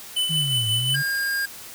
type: tone with tremolo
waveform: square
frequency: 3007 Hz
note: F#7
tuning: 27 cents sharp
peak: -20 dBFS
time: 0.16-0.96 s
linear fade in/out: 10 ms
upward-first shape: sine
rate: 5.6 Hz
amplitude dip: 45%
type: linear two-way sweep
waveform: sine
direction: down then up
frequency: 163.3 to 110 to 144.3 Hz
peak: -25 dBFS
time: 0.29-1.03 s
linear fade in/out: 20 ms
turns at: 0.68 s
type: tone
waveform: square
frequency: 1615 Hz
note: G#6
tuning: 49 cents flat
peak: -23 dBFS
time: 0.94-1.46 s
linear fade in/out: 10 ms
effects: white hiss -40 dBFS RMS until 1.74 s